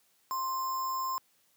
sine tone with sample-and-hold, 1046.5 Hz, C6, in tune, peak -30 dBFS, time 0.31-1.18 s, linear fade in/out 0 ms, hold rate 6300 Hz, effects white hiss -69 dBFS RMS until 1.56 s + high-pass 100 Hz 12 dB/octave

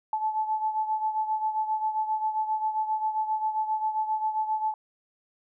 sine beating tone pair, 866 / 873.5 Hz, A5 / A5, -28 / -13 cents, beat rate 7.5 Hz, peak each -26 / -32 dBFS, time 0.13-4.74 s, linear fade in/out 2 ms, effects none

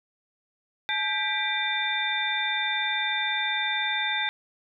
sine tone cluster, 853 / 1592 / 1977 / 2358 / 3589 Hz, G#5 / G6 / B6 / D7 / A7, +46 / +26 / +1 / +6 / +34 cents, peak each -32 / -31 / -31 / -32 / -29 dBFS, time 0.89-4.29 s, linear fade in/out 0 ms, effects none

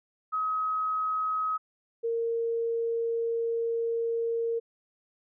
sine tone pair in turn, 1271 / 461.5 Hz, D#6 / A#4, +36 / -17 cents, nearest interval octave + tritone, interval 1753 cents, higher first, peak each -26 dBFS, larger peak neither, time 0.32-1.58 / 2.03-4.6 s, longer second, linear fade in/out 20 ms, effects none

